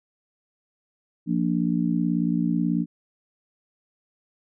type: chord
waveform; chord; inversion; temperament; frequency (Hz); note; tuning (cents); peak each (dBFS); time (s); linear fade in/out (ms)
sine; Bb major; second; just; 174.81 / 233.1 / 291.4; F3 / Bb3 / D4; +2 / 0 / -13; -24 / -25 / -26; 1.26-2.86; 50
effects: none